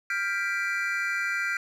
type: chord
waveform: triangle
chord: G dominant seventh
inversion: third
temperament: equal with one note detuned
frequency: 1396.9 / 1584.4 / 1975.5 / 2349 Hz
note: F6 / G6 / B6 / D7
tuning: 0 / +18 / 0 / 0 cents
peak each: -29 / -30 / -30 / -31 dBFS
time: 0.1-1.57 s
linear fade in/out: 2 ms
effects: none